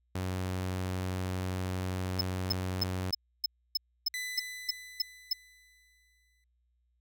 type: tone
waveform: sawtooth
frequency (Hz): 92.5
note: F#2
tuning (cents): 0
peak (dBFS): -28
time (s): 0.15-3.11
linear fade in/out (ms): 5
type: tone bursts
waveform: square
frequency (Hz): 5200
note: E8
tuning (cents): -24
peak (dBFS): -26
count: 11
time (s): 2.19-5.332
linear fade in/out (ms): 5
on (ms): 22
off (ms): 290
type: tone with exponential decay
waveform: sawtooth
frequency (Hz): 2000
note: B6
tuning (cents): +21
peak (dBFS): -30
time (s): 4.14-6.44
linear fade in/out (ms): 1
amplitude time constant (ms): 500
effects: added 60 Hz sine -70 dBFS peak until 7 s